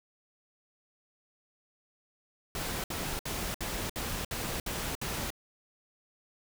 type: noise bursts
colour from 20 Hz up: pink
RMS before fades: -35 dBFS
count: 8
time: 2.55-5.304 s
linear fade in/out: 2 ms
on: 290 ms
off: 62 ms
effects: none